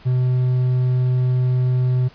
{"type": "tone", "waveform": "triangle", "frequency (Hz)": 126.6, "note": "B2", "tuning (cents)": 43, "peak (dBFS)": -13, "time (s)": [0.05, 2.09], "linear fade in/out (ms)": 20, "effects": ["pink hiss -48 dBFS RMS until 2.14 s", "resampled to 11025 Hz"]}